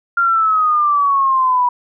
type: exponential sweep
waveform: sine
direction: down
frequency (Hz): 1396.9 to 974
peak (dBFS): -11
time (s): 0.17-1.69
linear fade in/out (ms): 5
effects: none